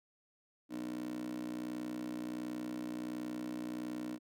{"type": "tone with high-pass filter", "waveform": "15% pulse", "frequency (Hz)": 61.4, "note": "B1", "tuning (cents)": -9, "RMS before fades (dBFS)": -41, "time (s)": [0.69, 4.19], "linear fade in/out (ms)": 50, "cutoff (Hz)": 290, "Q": 7.6, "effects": []}